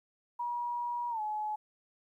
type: tone with pitch glide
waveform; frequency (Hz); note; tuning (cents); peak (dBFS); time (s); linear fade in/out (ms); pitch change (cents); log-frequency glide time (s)
sine; 960 to 850.3; B5 to G#5; -49 to +41; -32; 0.39-1.56; 10; -210; 1.1-1.21
effects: 12-bit